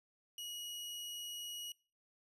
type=tone; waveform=sawtooth; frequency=2904 Hz; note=F#7; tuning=33 cents flat; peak=-40 dBFS; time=0.38-1.72 s; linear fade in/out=2 ms; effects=noise-tail reverb RT60 0.4 s tail -26 dB re dry + resampled to 32000 Hz